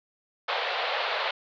pink band-pass noise, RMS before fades -29 dBFS, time 0.48-1.31 s, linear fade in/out 5 ms, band 490 to 4200 Hz, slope 48 dB/octave, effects none

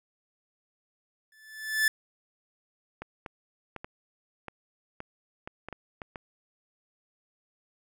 45% pulse tone with exponential growth, 1746 Hz, A6, 14 cents flat, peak -19 dBFS, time 1.32-1.88 s, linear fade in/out 2 ms, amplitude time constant 120 ms
clicks, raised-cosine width 0.5 ms, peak -23 dBFS, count 11, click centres 3.02 / 3.262 / 3.763 / 3.845 / 4.483 / 5.004 / 5.475 / 5.686 / 5.727 / 6.018 / 6.158 s
effects none

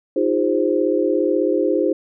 sine chord, F minor seventh, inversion third, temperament equal with one note detuned, 311.1 / 349.2 / 405.6 / 523.3 Hz, Eb4 / F4 / Ab4 / C5, 0 / 0 / -41 / 0 cents, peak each -21 dBFS, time 0.16-1.93 s, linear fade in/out 5 ms, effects none

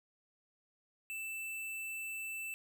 square tone, 2651 Hz, E7, 9 cents sharp, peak -40 dBFS, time 1.1-2.54 s, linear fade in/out 0 ms, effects none

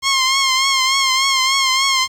10% pulse tone with vibrato, 1067 Hz, C6, 34 cents sharp, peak -5 dBFS, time 0.02-2.08 s, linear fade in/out 50 ms, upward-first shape triangle, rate 3.4 Hz, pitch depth 58 cents each way, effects low-pass 9000 Hz 12 dB/octave + 7-bit

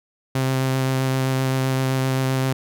sawtooth tone with vibrato, 131.8 Hz, C3, 13 cents sharp, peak -15 dBFS, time 0.35-2.53 s, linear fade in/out 5 ms, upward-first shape sine, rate 7.7 Hz, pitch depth 12 cents each way, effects none

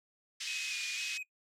pink band-pass noise, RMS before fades -40 dBFS, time 0.4-1.18 s, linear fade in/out 10 ms, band 2300 to 7000 Hz, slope 24 dB/octave
triangle tone with vibrato, 2489 Hz, D#7, in tune, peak -36 dBFS, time 0.47-1.23 s, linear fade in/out 5 ms, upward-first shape square, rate 2 Hz, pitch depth 29 cents each way
effects noise-tail reverb RT60 0.1 s tail -21 dB re dry

